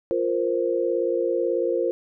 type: chord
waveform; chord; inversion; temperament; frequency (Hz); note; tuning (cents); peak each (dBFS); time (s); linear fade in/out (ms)
sine; F suspended fourth; none; just; 349.2 / 465.6 / 523.8; F4 / Bb4 / C5; 0 / -2 / +2; -25; 0.11-1.91; 0
effects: none